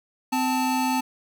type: tone pair together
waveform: square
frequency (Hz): 257.9 / 878.8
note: C4 / A5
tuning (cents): -25 / -2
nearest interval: octave + major sixth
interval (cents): 2123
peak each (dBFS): -25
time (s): 0.32-1.01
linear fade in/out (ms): 10
effects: none